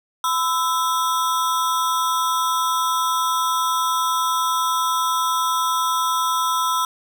square ring-modulated tone, 1165 Hz, D6, 14 cents flat, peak -16 dBFS, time 0.24-6.85 s, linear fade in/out 2 ms, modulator 155 Hz, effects none

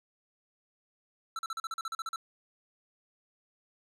square tone bursts, 1329 Hz, E6, 14 cents sharp, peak -34 dBFS, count 12, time 1.36-2.16 s, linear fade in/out 2 ms, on 30 ms, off 40 ms, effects low-pass 9000 Hz 12 dB/octave

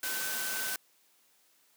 sine tone in noise, 1525 Hz, G6, 48 cents flat, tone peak -38 dBFS, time 0.03-0.76 s, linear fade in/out 2 ms, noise white, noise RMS -35 dBFS, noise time 0.03-0.76 s, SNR -6 dB, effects white hiss -67 dBFS RMS until 1.76 s + high-pass 200 Hz 12 dB/octave

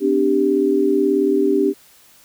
sine chord, C suspended second, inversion none, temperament equal with one note detuned, 255.2 / 293.7 / 392 Hz, C4 / D4 / G4, -43 / 0 / 0 cents, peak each -22 / -18 / -16 dBFS, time 0-1.74 s, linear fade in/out 50 ms, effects white hiss -50 dBFS RMS until 2.24 s

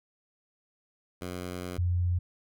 10% pulse / sine tone pair in turn, 90 / 88.5 Hz, F#2 / F2, -47 / +23 cents, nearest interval unison, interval 30 cents, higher first, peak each -27 / -24 dBFS, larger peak second, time 1.21-1.78 / 1.78-2.19 s, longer first, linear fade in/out 10 ms, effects none

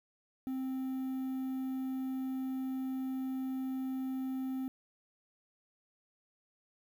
triangle tone with quantisation, 262 Hz, C4, 2 cents sharp, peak -32 dBFS, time 0.47-4.68 s, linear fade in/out 0 ms, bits 10, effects none

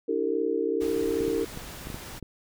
sine chord, E half-diminished seventh, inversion third, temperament equal with one note detuned, 293.7 / 329.6 / 392 / 454.2 Hz, D4 / E4 / G4 / Bb4, 0 / 0 / 0 / -45 cents, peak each -32 / -31 / -30 / -27 dBFS, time 0.08-1.45 s, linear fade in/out 10 ms
pink noise, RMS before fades -41 dBFS, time 0.8-2.2 s, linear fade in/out 20 ms
clicks, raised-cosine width 3 ms, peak -24 dBFS, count 7, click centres 1.208 / 1.28 / 1.574 / 1.871 / 1.902 / 1.944 / 2.227 s
effects none

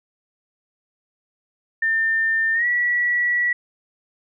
sine tone with pitch glide, 1800 to 1940.4 Hz, A6 to B6, +39 to -31 cents, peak -17 dBFS, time 1.82-3.53 s, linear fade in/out 5 ms, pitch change +130 cents, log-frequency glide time 2.54-2.66 s, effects none

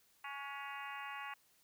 harmonic tone with a mistuned harmonic, 279.3 Hz, C#4, 13 cents sharp, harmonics 3 / 4 / 5 / 6 / 7 / 8 / 9 / 10, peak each -49 / -48 / -53 / -53 / -50 / -56 / -53 / -54 dBFS, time 0.24-1.34 s, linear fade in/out 5 ms, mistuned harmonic 5, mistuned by +42 cents, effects white hiss -71 dBFS RMS until 1.63 s

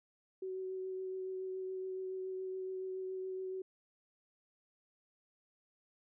sine tone with vibrato, 375.7 Hz, F#4, 26 cents sharp, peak -38 dBFS, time 0.42-3.62 s, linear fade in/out 5 ms, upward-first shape triangle, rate 7.1 Hz, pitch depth 14 cents each way, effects none

